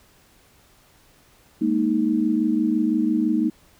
sine chord, Ab suspended second, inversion none, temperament just, 207.7 / 233.6 / 311.5 Hz, Ab3 / Bb3 / Eb4, 0 / +4 / +2 cents, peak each -25 / -22 / -21 dBFS, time 1.61-3.5 s, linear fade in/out 10 ms, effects pink hiss -56 dBFS RMS until 3.79 s

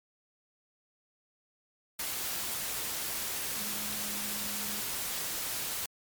sine tone in noise, 207.7 Hz, G#3, in tune, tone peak -45 dBFS, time 3.57-4.81 s, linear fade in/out 5 ms, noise white, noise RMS -35 dBFS, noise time 1.99-5.86 s, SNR -13 dB, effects MP3 96 kbps

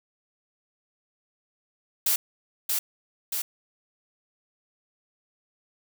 blue noise with echo, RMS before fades -23 dBFS, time 2.06-2.16 s, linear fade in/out 5 ms, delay 630 ms, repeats 2, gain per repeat -3 dB, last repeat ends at 3.42 s, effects none

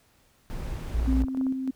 brown noise, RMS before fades -34 dBFS, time 0.5-1.22 s, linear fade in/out 0 ms
sine tone, 58.27 Hz, A#1, in tune, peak -22 dBFS, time 0.94-1.25 s, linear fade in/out 5 ms
clicks, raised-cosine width 1 ms, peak -28 dBFS, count 12, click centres 0.997 / 1.03 / 1.061 / 1.094 / 1.128 / 1.168 / 1.205 / 1.237 / 1.284 / 1.348 / 1.412 / 1.467 s
sine tone with tremolo, 262.8 Hz, C4, 8 cents sharp, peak -23 dBFS, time 1.07-1.71 s, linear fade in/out 10 ms, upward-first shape square, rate 3.3 Hz, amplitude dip 45%
effects pink hiss -63 dBFS RMS until 1.75 s

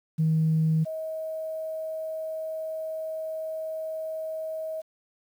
sine tone pair in turn, 158.9 / 635.6 Hz, D#3 / D#5, +37 / +37 cents, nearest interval 2 octaves, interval 2400 cents, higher second, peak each -19 / -30 dBFS, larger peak first, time 0.18-0.85 / 0.85-4.82 s, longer second, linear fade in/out 20 ms, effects tanh soft clip ceiling -16 dBFS + 9-bit

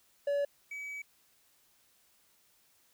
triangle tone pair in turn, 570 / 2280 Hz, C#5 / C#7, +48 / +48 cents, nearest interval 2 octaves, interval 2400 cents, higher second, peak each -26 / -37 dBFS, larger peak first, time 0.27-0.45 / 0.71-1.02 s, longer second, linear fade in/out 5 ms, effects white hiss -68 dBFS RMS until 2.93 s

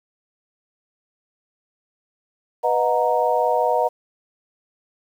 sine chord, B major seventh, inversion none, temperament equal with one note detuned, 493.9 / 622.3 / 727.3 / 932.3 Hz, B4 / D#5 / F#5 / A#5, 0 / 0 / -30 / 0 cents, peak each -22 dBFS, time 2.63-3.89 s, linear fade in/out 20 ms, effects 8-bit

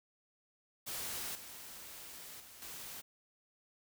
white noise with level steps, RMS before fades -41 / -50 / -55 / -47 dBFS, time 0.86-3.02 s, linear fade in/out 20 ms, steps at 1.35 / 2.4 / 2.62 s, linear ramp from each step 2 ms, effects none

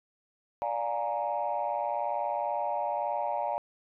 sine chord, Bb dominant seventh, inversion first, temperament equal with one note detuned, 587.3 / 708.6 / 830.6 / 932.3 Hz, D5 / F5 / Ab5 / Bb5, 0 / +25 / 0 / 0 cents, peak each -33 dBFS, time 0.62-3.58 s, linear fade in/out 0 ms, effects tanh soft clip ceiling -21 dBFS

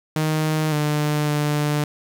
sawtooth tone with pitch steps, 155.6 / 149.6 / 148.4 Hz, D#3 / D3 / D3, 0 / +32 / +18 cents, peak -15 dBFS, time 0.16-1.84 s, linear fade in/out 2 ms, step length 560 ms, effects 8-bit

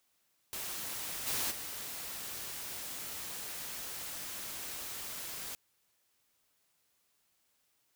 white noise with level steps, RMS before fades -40 / -34 / -42 dBFS, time 0.53-5.55 s, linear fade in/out 0 ms, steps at 1.26 / 1.5 s, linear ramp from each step 20 ms, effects white hiss -75 dBFS RMS until 7.95 s

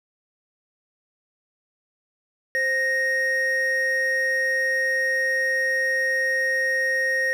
triangle tone pair together, 523.3 / 1864.8 Hz, C5 / A#6, 0 / 0 cents, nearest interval octave + minor seventh, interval 2200 cents, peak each -26 / -19 dBFS, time 2.55-7.33 s, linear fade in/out 0 ms, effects none

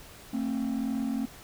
triangle tone pair together, 224.9 / 267.5 Hz, A3 / C4, +38 / +38 cents, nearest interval minor third, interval 300 cents, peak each -27 dBFS, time 0.33-1.26 s, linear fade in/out 10 ms, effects tanh soft clip ceiling -23 dBFS + pink hiss -49 dBFS RMS until 1.43 s

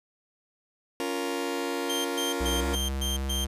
sawtooth chord, Bb minor, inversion first, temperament just, 279.7 / 349.6 / 466.2 Hz, Db4 / F4 / Bb4, +16 / +2 / 0 cents, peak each -29 dBFS, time 1-2.75 s, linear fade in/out 0 ms
sawtooth tone bursts, 3166 Hz, G7, 17 cents sharp, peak -26 dBFS, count 6, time 1.89-3.45 s, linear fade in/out 10 ms, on 160 ms, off 120 ms
square tone with pitch glide, 64.3 to 67.34 Hz, C2 to C#2, -30 to -50 cents, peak -29 dBFS, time 2.4-3.47 s, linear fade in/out 10 ms, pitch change +80 cents, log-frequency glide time 2.62-2.67 s
effects resampled to 32000 Hz

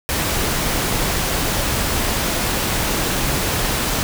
pink noise, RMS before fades -20 dBFS, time 0.09-4.03 s, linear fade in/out 0 ms, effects none

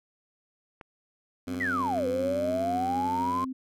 clicks, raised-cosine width 0.5 ms, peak -28 dBFS, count 3, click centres 0.812 / 1.544 / 1.983 s
sine tone with tremolo, 260 Hz, C4, 11 cents flat, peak -31 dBFS, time 1.47-3.53 s, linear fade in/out 10 ms, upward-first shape sine, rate 4.1 Hz, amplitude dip 30%
10% pulse tone with pitch glide, 92.5 to 91.02 Hz, F#2 to F#2, 0 to -28 cents, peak -28 dBFS, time 1.47-3.45 s, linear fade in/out 5 ms, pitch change -28 cents, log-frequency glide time 2.43-2.83 s
sine exponential two-way sweep, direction down then up, 2060 to 493.9 to 1066 Hz, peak -26 dBFS, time 1.6-3.45 s, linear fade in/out 10 ms, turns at 2.07 s
effects none

